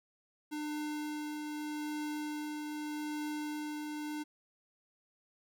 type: tone with tremolo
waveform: square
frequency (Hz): 300.6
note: D4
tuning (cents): +40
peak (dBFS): -36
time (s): 0.51-4.24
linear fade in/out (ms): 20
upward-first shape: triangle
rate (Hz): 0.82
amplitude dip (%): 30
effects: none